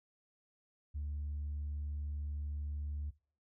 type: tone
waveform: sine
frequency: 73.42 Hz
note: D2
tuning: in tune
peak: -35 dBFS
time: 0.94-3.11 s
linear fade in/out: 20 ms
effects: noise-tail reverb RT60 0.4 s tail -22 dB re dry + tanh soft clip ceiling -34 dBFS